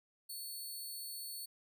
10% pulse tone, 4425 Hz, C#8, 4 cents flat, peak -36 dBFS, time 0.29-1.46 s, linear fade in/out 10 ms, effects none

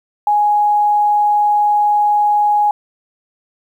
sine tone, 832 Hz, G#5, 3 cents sharp, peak -10 dBFS, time 0.27-2.71 s, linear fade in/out 2 ms, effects 8-bit

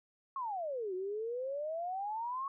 sine exponential two-way sweep, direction down then up, 1116 to 361.4 to 1116 Hz, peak -35 dBFS, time 0.36-2.48 s, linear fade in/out 2 ms, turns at 0.94 s, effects none

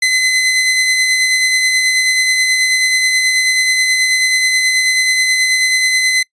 sawtooth tone with tremolo, 2036 Hz, C7, 48 cents flat, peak -6 dBFS, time 0.02-6.23 s, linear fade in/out 5 ms, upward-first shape sine, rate 9.3 Hz, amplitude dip 30%, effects noise-tail reverb RT60 0.1 s tail -24 dB re dry + resampled to 22050 Hz

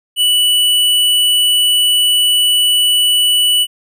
square tone, 2960 Hz, F#7, in tune, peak -10 dBFS, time 0.16-3.67 s, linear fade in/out 50 ms, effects none

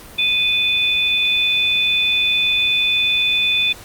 sine tone pair together, 2481 / 3509 Hz, D#7 / A7, -6 / -5 cents, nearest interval tritone, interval 601 cents, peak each -17 dBFS, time 0.18-3.73 s, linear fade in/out 10 ms, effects pink hiss -39 dBFS RMS until 3.84 s + Opus 48 kbps

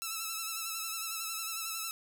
5% pulse tone with vibrato, 1318.5 Hz, E6, in tune, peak -24 dBFS, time 0.02-1.91 s, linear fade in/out 0 ms, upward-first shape sine, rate 11 Hz, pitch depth 37 cents each way, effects none

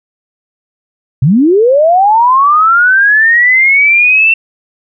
sine linear sweep, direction up, 115.9 to 2700 Hz, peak -4 dBFS, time 1.22-4.34 s, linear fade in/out 5 ms, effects none

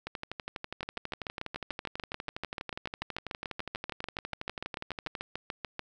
two click trains, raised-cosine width 0.3 ms, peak -20 / -19 dBFS, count 63 / 35, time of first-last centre 0.07-5.152 / 0.83-5.794 s, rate 12.2 / 6.85 Hz, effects none

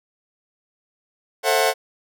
sawtooth chord, F# half-diminished seventh, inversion first, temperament just, 444 / 532.8 / 666 / 740 Hz, A4 / C5 / E5 / F#5, +16 / +31 / +18 / 0 cents, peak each -18 dBFS, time 1.43-1.74 s, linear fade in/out 50 ms, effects none

